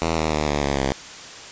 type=tone with pitch steps; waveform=5% pulse; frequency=81.8 / 78.74 / 75.79 / 72.96 / 70.23 / 67.6 Hz; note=E2 / D#2 / D#2 / D2 / C#2 / C#2; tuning=-13 / +21 / -45 / -11 / +23 / -43 cents; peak=-9 dBFS; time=0.02-0.92 s; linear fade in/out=0 ms; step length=150 ms; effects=white hiss -38 dBFS RMS until 1.51 s + resampled to 16000 Hz